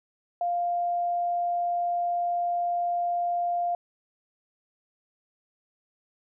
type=tone; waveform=sine; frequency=699 Hz; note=F5; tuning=1 cent sharp; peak=-24 dBFS; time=0.41-3.75 s; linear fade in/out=2 ms; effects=none